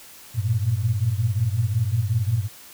sine tone cluster, 97.5 / 115 / 120.5 Hz, G2 / A#2 / B2, -9 / -23 / -42 cents, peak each -24 / -22 / -27 dBFS, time 0.34-2.49 s, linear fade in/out 50 ms, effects white hiss -45 dBFS RMS until 2.73 s

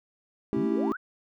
triangle chord, A dominant seventh, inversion none, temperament equal, 220 / 277.2 / 329.6 / 392 Hz, A3 / C#4 / E4 / G4, 0 / 0 / 0 / 0 cents, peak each -28 dBFS, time 0.53-0.92 s, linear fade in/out 0 ms
sine exponential sweep, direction up, 116.54 to 1622 Hz, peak -33 dBFS, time 0.56-0.97 s, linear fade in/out 10 ms
effects none

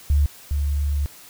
sine tone pair in turn, 72 / 72 Hz, D2 / D2, -34 / -34 cents, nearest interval unison, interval 0 cents, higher neither, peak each -14 / -19 dBFS, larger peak first, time 0.1-0.26 / 0.51-1.06 s, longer second, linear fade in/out 0 ms, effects white hiss -45 dBFS RMS until 1.29 s

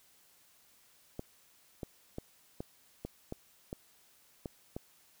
clicks, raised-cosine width 2 ms, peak -25 dBFS, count 9, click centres 1.194 / 1.832 / 2.184 / 2.605 / 3.05 / 3.324 / 3.729 / 4.458 / 4.765 s, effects white hiss -65 dBFS RMS until 5.2 s

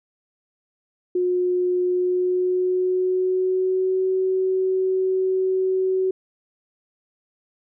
sine tone with pitch glide, 360.7 to 376 Hz, F#4 to F#4, -44 to +28 cents, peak -18 dBFS, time 1.15-6.11 s, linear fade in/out 5 ms, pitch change +72 cents, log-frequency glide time 1.85-4.06 s, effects none

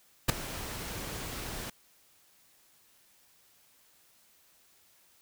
pink noise with ADSR envelope, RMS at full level -21 dBFS, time 0.28-1.7 s, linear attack 16 ms, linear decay 6 ms, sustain -18 dB, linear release 4 ms, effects white hiss -64 dBFS RMS until 5.21 s

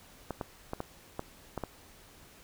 clicks, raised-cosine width 1 ms, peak -20 dBFS, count 7, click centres 0.307 / 0.412 / 0.734 / 0.804 / 1.194 / 1.577 / 1.637 s, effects pink hiss -56 dBFS RMS until 2.43 s

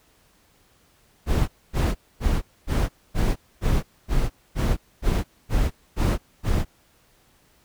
brown noise bursts, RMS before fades -20 dBFS, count 12, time 1.26-6.65 s, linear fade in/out 50 ms, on 220 ms, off 250 ms, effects pink hiss -60 dBFS RMS until 7.64 s

